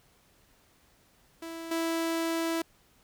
sawtooth tone with level steps, 329.6 Hz, E4, in tune, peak -34 / -24 dBFS, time 1.42-2.62 s, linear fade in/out 5 ms, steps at 1.71 s, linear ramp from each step 5 ms, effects pink hiss -64 dBFS RMS until 3.03 s

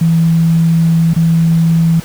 sine tone with dropouts, 164.81 Hz, E3, in tune, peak -7 dBFS, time 0.01-2 s, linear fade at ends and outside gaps 5 ms, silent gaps 1.136-1.162 s, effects pink hiss -32 dBFS RMS until 2.04 s

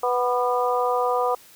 harmonic tone with a mistuned harmonic, 247.2 Hz, B3, 2 cents sharp, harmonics 2 / 3 / 4 / 5, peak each -23 / -25 / -26 / -27 dBFS, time 0.03-1.35 s, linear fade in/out 5 ms, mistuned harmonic 5, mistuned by -33 cents, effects white hiss -50 dBFS RMS until 1.55 s

